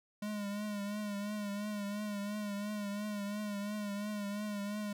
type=tone with vibrato; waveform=square; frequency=206.1 Hz; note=G#3; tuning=13 cents flat; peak=-37 dBFS; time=0.22-4.93 s; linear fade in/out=5 ms; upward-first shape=triangle; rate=2.9 Hz; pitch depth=54 cents each way; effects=none